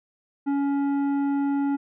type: tone with tanh clipping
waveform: triangle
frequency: 280.6 Hz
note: C#4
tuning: 21 cents sharp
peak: -23 dBFS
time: 0.46-1.77 s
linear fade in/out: 20 ms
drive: 14 dB
effects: none